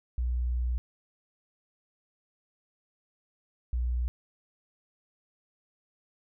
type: tone pair in turn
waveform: sine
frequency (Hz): 61 / 60.75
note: B1 / B1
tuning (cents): -21 / -28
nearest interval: unison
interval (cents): 7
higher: first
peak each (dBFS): -26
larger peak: neither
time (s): 0.18-0.78 / 3.73-4.08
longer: first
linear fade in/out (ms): 0
effects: none